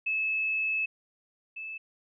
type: tone pair in turn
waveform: sine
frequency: 2600 / 2620 Hz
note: E7 / E7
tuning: -24 / -11 cents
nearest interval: unison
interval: 13 cents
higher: second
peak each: -26 / -36 dBFS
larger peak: first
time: 0.06-0.86 / 1.56-1.78 s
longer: first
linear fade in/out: 10 ms
effects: none